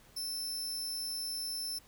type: tone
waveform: sawtooth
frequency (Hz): 5310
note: E8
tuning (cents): +12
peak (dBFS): -33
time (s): 0.16-1.79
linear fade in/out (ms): 10
effects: pink hiss -61 dBFS RMS until 1.87 s